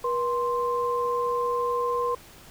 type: tone pair together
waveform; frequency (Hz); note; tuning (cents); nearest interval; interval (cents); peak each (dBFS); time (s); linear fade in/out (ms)
sine; 482 / 1046.5; B4 / C6; -42 / 0; octave + minor second; 1342; -26; 0.04-2.15; 5
effects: pink hiss -49 dBFS RMS until 2.5 s